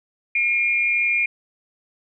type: tone pair together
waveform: sine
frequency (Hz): 2160 / 2402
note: C#7 / D7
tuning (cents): -45 / +38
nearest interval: major second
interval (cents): 183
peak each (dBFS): -24 / -18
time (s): 0.35-1.26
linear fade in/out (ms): 5
effects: none